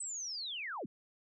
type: linear sweep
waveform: sine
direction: down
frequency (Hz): 8210 to 138.59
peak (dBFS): -38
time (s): 0-0.86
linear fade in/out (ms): 5
effects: none